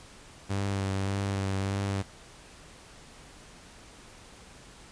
sawtooth tone with vibrato, 98 Hz, G2, in tune, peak -24 dBFS, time 0.49-2.03 s, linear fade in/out 20 ms, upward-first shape sine, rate 1.7 Hz, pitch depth 24 cents each way, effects pink hiss -51 dBFS RMS until 4.91 s + resampled to 22050 Hz

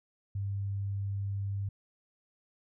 sine tone, 99.3 Hz, G2, 23 cents sharp, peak -31 dBFS, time 0.35-1.69 s, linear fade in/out 5 ms, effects none

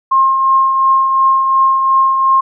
sine tone with tremolo, 1067 Hz, C6, 34 cents sharp, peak -6 dBFS, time 0.11-2.41 s, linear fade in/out 10 ms, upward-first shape triangle, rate 2.8 Hz, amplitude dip 45%, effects none

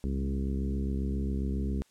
harmonic tone with a mistuned harmonic, 67.4 Hz, C#2, 48 cents flat, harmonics 1 / 2 / 3 / 4 / 5 / 6 / 7, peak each -30 / -39 / -34 / -39 / -44 / -43 / -51 dBFS, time 0.04-1.82 s, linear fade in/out 0 ms, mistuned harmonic 2, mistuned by +28 cents, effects white hiss -66 dBFS RMS until 1.9 s + low-pass 10000 Hz 12 dB/octave

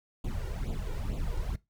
brown noise with flanger, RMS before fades -33 dBFS, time 0.24-1.56 s, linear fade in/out 5 ms, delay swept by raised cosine 0.27 to 2.17 ms, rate 2.2 Hz, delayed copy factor +0.85, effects noise-tail reverb RT60 0.2 s tail -20 dB re dry

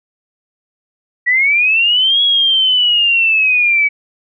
sine linear two-way sweep, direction up then down, 1920 to 3347 to 2265 Hz, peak -9 dBFS, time 1.26-3.89 s, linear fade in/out 20 ms, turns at 2.22 s, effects none

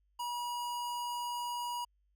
square tone, 964 Hz, B5, 42 cents flat, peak -36 dBFS, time 0.19-1.85 s, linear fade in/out 10 ms, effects added 50 Hz sine -70 dBFS peak until 2.15 s

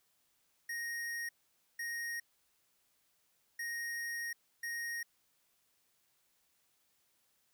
square tone bursts at uneven times, 1868 Hz, A#6, 3 cents sharp, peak -38 dBFS, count 4, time 0.69-1.29 / 1.79-2.2 / 3.59-4.33 / 4.63-5.03 s, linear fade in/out 5 ms, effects white hiss -75 dBFS RMS until 7.53 s

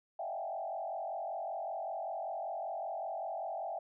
sine tone with frequency modulation, 720 Hz, F#5, 47 cents flat, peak -36 dBFS, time 0.19-3.79 s, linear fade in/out 5 ms, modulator 45.2 Hz, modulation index 2.1, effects none

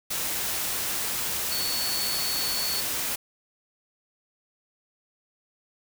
sine tone in noise, 4435 Hz, C#8, in tune, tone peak -29 dBFS, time 1.51-2.81 s, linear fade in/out 10 ms, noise white, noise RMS -29 dBFS, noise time 0.1-3.16 s, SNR -3 dB, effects none

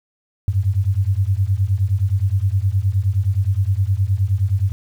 sine beating tone pair, 92.5 / 102.1 Hz, F#2 / G#2, 0 / -29 cents, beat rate 9.6 Hz, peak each -18 dBFS, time 0.48-4.72 s, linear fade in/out 0 ms, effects 8-bit

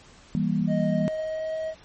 sine chord, E diminished, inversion none, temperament just, 164.81 / 197.78 / 237.3 Hz, E3 / G3 / Bb3, 0 / +16 / +31 cents, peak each -26 / -25 / -27 dBFS, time 0.35-1.08 s, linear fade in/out 0 ms
triangle tone with pitch glide, 622.3 to 635.4 Hz, D#5 to D#5, 0 to +36 cents, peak -25 dBFS, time 0.67-1.75 s, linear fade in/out 50 ms, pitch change +36 cents, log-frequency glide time 0.84-1.56 s
effects pink hiss -52 dBFS RMS until 1.84 s + MP3 32 kbps

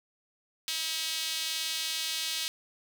sawtooth tone with high-pass filter, 320.9 Hz, E4, 46 cents flat, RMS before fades -33 dBFS, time 0.68-2.48 s, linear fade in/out 0 ms, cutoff 3500 Hz, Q 1.8, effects none

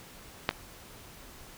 clicks, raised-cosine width 0.3 ms, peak -8 / -23 dBFS, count 2, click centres 0.491 / 0.51 s, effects pink hiss -50 dBFS RMS until 1.57 s

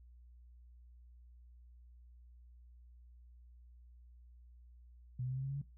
sine tone with pitch steps, 125.4 / 127.89 / 130.42 / 133.01 / 135.65 / 138.34 / 141.08 Hz, B2 / C3 / C3 / C3 / C#3 / C#3 / C#3, +27 / -39 / -5 / +29 / -37 / -3 / +31 cents, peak -36 dBFS, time 5.19-5.617 s, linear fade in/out 5 ms, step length 61 ms, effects noise-tail reverb RT60 0.2 s tail -18 dB re dry + added 60 Hz sine -56 dBFS peak until 5.77 s

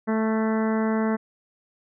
harmonic tone with a mistuned harmonic, 220 Hz, A3, in tune, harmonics 1 / 2 / 3 / 4 / 5 / 6 / 7 / 8 / 9, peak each -22 / -28 / -32 / -34 / -36 / -38 / -39 / -40 / -41 dBFS, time 0.07-1.17 s, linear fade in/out 20 ms, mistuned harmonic 6, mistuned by +20 cents, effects none

